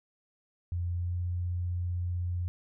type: tone with pitch glide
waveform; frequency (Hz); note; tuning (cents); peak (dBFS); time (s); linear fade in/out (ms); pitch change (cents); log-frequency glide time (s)
sine; 87.31 to 88.43; F2 to F2; 0 to +22; -29; 0.72-2.48; 0; +22; 0.94-1.14
effects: none